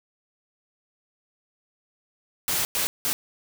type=noise bursts at uneven times; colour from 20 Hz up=white; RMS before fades=-25 dBFS; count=3; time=2.48-2.65 / 2.75-2.87 / 3.05-3.13 s; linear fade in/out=0 ms; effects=none